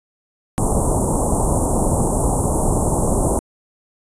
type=band-stop noise; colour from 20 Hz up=pink; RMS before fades=-17 dBFS; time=0.58-3.39 s; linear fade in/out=0 ms; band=1000 to 8000 Hz; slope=48 dB/octave; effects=resampled to 22050 Hz